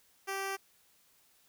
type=tone; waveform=10% pulse; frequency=389.7 Hz; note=G4; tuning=10 cents flat; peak=-26 dBFS; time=0.27-0.57 s; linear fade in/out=20 ms; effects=white hiss -67 dBFS RMS until 1.48 s